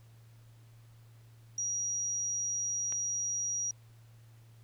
sine tone, 5750 Hz, F8, 50 cents sharp, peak -31 dBFS, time 1.58-3.71 s, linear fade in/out 2 ms
click, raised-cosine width 0.3 ms, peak -29 dBFS, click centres 2.924 s
effects added 114 Hz sine -54 dBFS peak until 4.63 s + pink hiss -67 dBFS RMS until 4.63 s

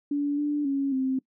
sine tone with pitch steps, 287.8 / 293.5 / 276.1 / 262.7 Hz, D4 / D4 / C#4 / C4, -35 / -1 / -7 / +7 cents, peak -23 dBFS, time 0.11-1.19 s, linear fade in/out 5 ms, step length 270 ms, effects noise-tail reverb RT60 0.1 s tail -22 dB re dry

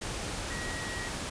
sine tone in noise, 1906 Hz, A#6, 38 cents sharp, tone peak -39 dBFS, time 0.5-1.09 s, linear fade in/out 10 ms, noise pink, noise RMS -36 dBFS, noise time 0.01-1.3 s, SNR -6 dB, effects resampled to 22050 Hz

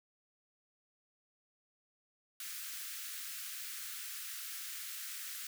white high-pass noise, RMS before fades -44 dBFS, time 2.4-5.47 s, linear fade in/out 2 ms, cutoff 1300 Hz, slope 48 dB/octave, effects none

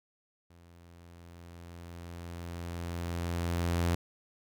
sawtooth tone with level ramp, 85.8 Hz, F2, 30 cents flat, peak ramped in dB -52 to -22 dBFS, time 0.5-3.95 s, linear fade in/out 5 ms, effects none

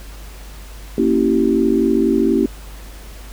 sine chord, A# diminished seventh, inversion none, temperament equal with one note detuned, 233.1 / 277.2 / 329.6 / 386.2 Hz, A#3 / C#4 / E4 / G4, 0 / 0 / 0 / -26 cents, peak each -18 dBFS, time 0.98-2.46 s, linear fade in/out 2 ms, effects added 50 Hz sine -33 dBFS peak until 3.32 s + pink hiss -41 dBFS RMS until 3.32 s

